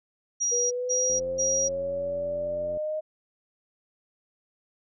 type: tone bursts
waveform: sine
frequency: 5740 Hz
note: F8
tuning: 47 cents sharp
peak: -23 dBFS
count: 3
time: 0.4-1.69 s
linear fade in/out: 20 ms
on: 310 ms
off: 180 ms
type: linear sweep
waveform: sine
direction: up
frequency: 478.8 to 622.3 Hz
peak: -27 dBFS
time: 0.51-3.01 s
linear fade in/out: 20 ms
type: click train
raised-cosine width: 2 ms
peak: -31 dBFS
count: 150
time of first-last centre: 1.1-2.772 s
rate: 89.1 Hz
effects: none

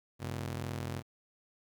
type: ring-modulated tone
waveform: sawtooth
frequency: 116.54 Hz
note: A#2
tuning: in tune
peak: -29 dBFS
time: 0.19-1.03 s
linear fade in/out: 50 ms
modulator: 21.5 Hz
effects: 11-bit

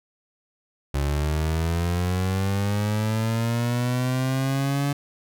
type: linear sweep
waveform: 30% pulse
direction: up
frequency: 69.3 to 143 Hz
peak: -19 dBFS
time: 0.94-4.93 s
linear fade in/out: 5 ms
effects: none

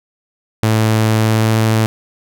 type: tone with pitch glide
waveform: sawtooth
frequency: 110 to 110.89 Hz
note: A2 to A2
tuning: 0 to +14 cents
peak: -7 dBFS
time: 0.63-1.86 s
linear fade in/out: 0 ms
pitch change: +14 cents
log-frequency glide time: 1.19-1.56 s
effects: none

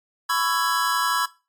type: chord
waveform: square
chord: C# minor seventh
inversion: third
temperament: just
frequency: 997.9 / 1108.7 / 1330.5 / 1663.1 Hz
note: B5 / C#6 / E6 / G#6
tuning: +18 / 0 / +16 / +2 cents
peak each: -27 dBFS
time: 0.29-1.26 s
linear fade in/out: 10 ms
effects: noise-tail reverb RT60 0.3 s tail -19 dB re dry + AAC 64 kbps

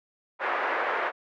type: band-pass noise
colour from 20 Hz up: white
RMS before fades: -28 dBFS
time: 0.39-1.12 s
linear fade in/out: 50 ms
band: 410 to 1800 Hz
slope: 24 dB/octave
effects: none

